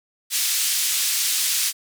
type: band-pass noise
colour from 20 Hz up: white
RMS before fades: -22 dBFS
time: 0.3-1.73 s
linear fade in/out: 50 ms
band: 2700 to 11000 Hz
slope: 12 dB/octave
effects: none